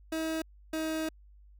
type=tone pair in turn; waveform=30% pulse; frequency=320.2 / 316.9 Hz; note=D#4 / D#4; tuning=+50 / +32 cents; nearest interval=unison; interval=18 cents; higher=first; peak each=-28 dBFS; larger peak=neither; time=0.12-0.42 / 0.73-1.09 s; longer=second; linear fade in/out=5 ms; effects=added 50 Hz sine -53 dBFS peak until 1.59 s